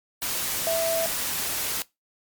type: tone in noise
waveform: sine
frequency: 659.3 Hz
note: E5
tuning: in tune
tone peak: -22 dBFS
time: 0.67-1.06 s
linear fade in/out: 0 ms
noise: white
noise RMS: -28 dBFS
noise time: 0.22-1.82 s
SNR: +3 dB
effects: noise-tail reverb RT60 0.2 s tail -21 dB re dry + MP3 96 kbps